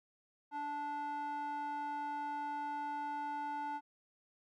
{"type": "tone with band-pass filter", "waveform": "square", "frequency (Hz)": 291.7, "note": "D4", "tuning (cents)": -12, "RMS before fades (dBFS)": -40, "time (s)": [0.51, 3.81], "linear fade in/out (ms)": 50, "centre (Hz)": 1000, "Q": 6.3, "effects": []}